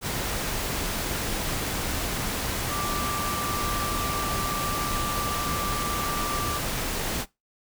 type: tone in noise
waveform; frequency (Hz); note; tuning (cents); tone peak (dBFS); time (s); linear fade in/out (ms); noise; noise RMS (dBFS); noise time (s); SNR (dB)
sine; 1174.7; D6; 0; -30; 2.68-6.61; 50; pink; -29; 0.01-7.26; -4
effects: noise-tail reverb RT60 0.2 s tail -20 dB re dry